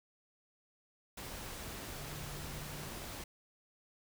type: tone in noise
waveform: sine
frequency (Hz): 146.83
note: D3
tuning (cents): 0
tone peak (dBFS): -48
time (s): 1.98-2.88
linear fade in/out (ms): 5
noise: pink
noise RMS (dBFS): -45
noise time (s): 1.17-3.24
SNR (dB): -6
effects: none